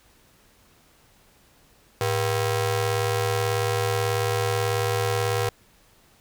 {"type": "ring-modulated tone", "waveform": "sawtooth", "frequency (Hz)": 293.7, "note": "D4", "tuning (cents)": 0, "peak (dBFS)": -15, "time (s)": [2.01, 5.49], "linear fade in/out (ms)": 0, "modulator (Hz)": 186, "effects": ["pink hiss -58 dBFS RMS until 6.2 s"]}